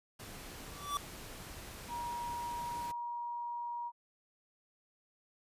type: noise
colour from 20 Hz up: pink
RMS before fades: -48 dBFS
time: 0.19-2.92 s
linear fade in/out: 10 ms
type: tone with exponential growth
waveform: square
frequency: 1156 Hz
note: D6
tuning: 28 cents flat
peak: -31 dBFS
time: 0.63-0.97 s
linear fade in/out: 0 ms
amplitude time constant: 72 ms
type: tone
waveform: sine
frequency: 952 Hz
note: A#5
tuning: 36 cents sharp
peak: -37 dBFS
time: 1.88-3.92 s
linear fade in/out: 50 ms
effects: resampled to 32000 Hz